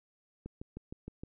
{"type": "click train", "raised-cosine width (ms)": 3, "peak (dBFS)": -29, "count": 6, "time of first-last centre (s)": [0.46, 1.235], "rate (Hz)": 6.45, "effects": []}